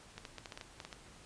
clicks, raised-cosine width 0.2 ms, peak -27 dBFS, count 10, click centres 0.18 / 0.252 / 0.383 / 0.458 / 0.522 / 0.575 / 0.612 / 0.802 / 0.85 / 0.928 s, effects pink hiss -57 dBFS RMS until 1.25 s + resampled to 22050 Hz

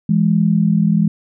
sine tone pair together, 167.12 / 207.7 Hz, E3 / G#3, +24 / 0 cents, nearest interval major third, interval 376 cents, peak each -14 dBFS, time 0.09-1.08 s, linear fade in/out 5 ms, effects none

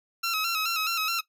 15% pulse tone with vibrato, 1318.5 Hz, E6, in tune, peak -19 dBFS, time 0.23-1.21 s, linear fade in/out 10 ms, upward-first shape square, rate 4.7 Hz, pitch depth 56 cents each way, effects noise-tail reverb RT60 0.1 s tail -18 dB re dry

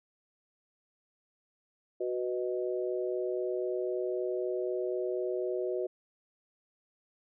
sine chord, B major, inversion second, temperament equal, 370 / 493.9 / 622.3 Hz, F#4 / B4 / D#5, 0 / 0 / 0 cents, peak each -32 / -36 / -37 dBFS, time 2-5.87 s, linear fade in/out 10 ms, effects none

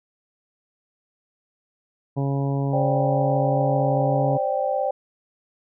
harmonic tone, 138.59 Hz, C#3, in tune, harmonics 1 / 2 / 3 / 4 / 5 / 6 / 7, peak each -22 / -28 / -32 / -34 / -36 / -38 / -39 dBFS, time 2.16-4.38 s, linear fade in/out 20 ms
sine chord, C suspended second, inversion none, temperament equal with one note detuned, 529.3 / 587.3 / 784 Hz, C5 / D5 / G5, +20 / 0 / 0 cents, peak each -25 dBFS, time 2.73-4.91 s, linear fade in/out 5 ms
effects none

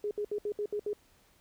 sine tone bursts, 415.3 Hz, G#4, in tune, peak -30 dBFS, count 7, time 0.04-0.932 s, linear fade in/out 2 ms, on 70 ms, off 67 ms, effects pink hiss -65 dBFS RMS until 1.4 s

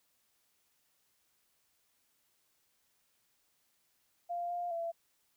sine tone with pitch steps, 696 / 702 / 673 Hz, F5 / F5 / E5, -6 / +9 / +36 cents, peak -34 dBFS, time 4.29-4.92 s, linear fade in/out 20 ms, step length 210 ms, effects white hiss -75 dBFS RMS until 5.36 s

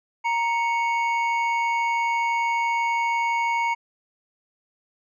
triangle tone pair together, 934.4 / 2217 Hz, A#5 / C#7, +4 / 0 cents, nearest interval octave + minor third, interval 1496 cents, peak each -20 / -25 dBFS, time 0.24-3.75 s, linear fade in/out 20 ms, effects resampled to 16000 Hz

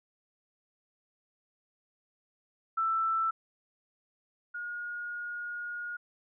sine tone pair in turn, 1328 / 1435 Hz, E6 / F6, +12 / +47 cents, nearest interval minor second, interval 135 cents, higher second, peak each -26 / -35 dBFS, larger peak first, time 2.77-3.31 / 4.54-5.97 s, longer second, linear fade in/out 10 ms, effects none

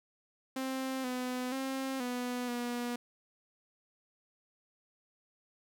sawtooth tone with pitch steps, 263.3 / 251.5 / 266.5 / 246.9 / 241.7 Hz, C4 / B3 / C4 / B3 / B3, +11 / +32 / +32 / 0 / -37 cents, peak -30 dBFS, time 0.56-2.96 s, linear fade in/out 5 ms, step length 480 ms, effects none

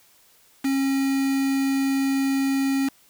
triangle tone with quantisation, 271.4 Hz, C#4, 36 cents flat, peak -18 dBFS, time 0.64-2.89 s, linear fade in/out 10 ms, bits 5, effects white hiss -57 dBFS RMS until 3.09 s

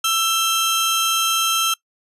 sawtooth tone pair together, 1332 / 3168 Hz, E6 / G7, +18 / +18 cents, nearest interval octave + minor third, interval 1500 cents, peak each -16 dBFS, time 0.04-1.74 s, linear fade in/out 5 ms, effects noise-tail reverb RT60 0.1 s tail -23 dB re dry + resampled to 32000 Hz

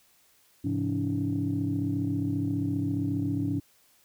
sine tone cluster, 104.6 / 132.4 / 171.5 / 283.8 / 318.6 Hz, G#2 / C3 / F3 / C#4 / D#4, +13 / +21 / -31 / +41 / +41 cents, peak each -31 / -35 / -35 / -28 / -37 dBFS, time 0.64-3.6 s, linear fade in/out 10 ms, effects tanh soft clip ceiling -17 dBFS + white hiss -63 dBFS RMS until 4.04 s

